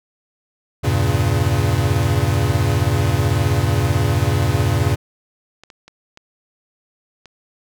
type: chord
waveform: square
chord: E diminished seventh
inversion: none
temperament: equal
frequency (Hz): 82.41 / 98 / 116.54 / 138.59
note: E2 / G2 / Bb2 / Db3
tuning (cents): 0 / 0 / 0 / 0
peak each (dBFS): -23 / -20 / -21 / -22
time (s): 0.83-4.96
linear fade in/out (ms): 20
type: clicks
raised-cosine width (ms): 0.2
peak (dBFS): -24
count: 6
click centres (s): 3.934 / 5.636 / 5.702 / 5.88 / 6.174 / 7.257
effects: none